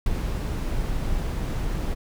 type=noise with ADSR envelope; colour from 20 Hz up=brown; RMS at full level=-20 dBFS; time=0.06-1.95 s; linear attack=4 ms; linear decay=19 ms; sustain=-6 dB; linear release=22 ms; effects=none